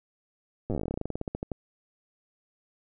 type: slowing click train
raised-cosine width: 2 ms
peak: -18 dBFS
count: 25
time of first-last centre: 0.7-1.517 s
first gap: 8 ms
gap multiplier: 1.11
effects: none